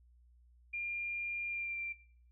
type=tone with pitch glide; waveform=sine; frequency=2400 to 2363 Hz; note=D7 to D7; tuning=+37 to +10 cents; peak=-36 dBFS; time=0.73-1.93 s; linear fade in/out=10 ms; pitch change=-27 cents; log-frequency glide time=1.48-1.79 s; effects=noise-tail reverb RT60 0.6 s tail -20 dB re dry + added 60 Hz sine -61 dBFS peak until 2.31 s